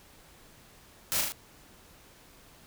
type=noise with echo; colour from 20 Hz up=white; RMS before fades=-29 dBFS; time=1.12-1.21 s; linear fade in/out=0 ms; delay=37 ms; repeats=3; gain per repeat=-3 dB; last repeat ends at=1.321 s; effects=pink hiss -56 dBFS RMS until 2.66 s